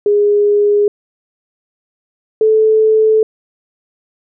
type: tone pair in turn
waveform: sine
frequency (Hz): 412.2 / 436.5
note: G#4 / A4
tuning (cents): -13 / -14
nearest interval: minor second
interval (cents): 99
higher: second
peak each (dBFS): -8 / -7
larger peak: second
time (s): 0.06-0.88 / 2.41-3.23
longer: neither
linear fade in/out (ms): 2
effects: none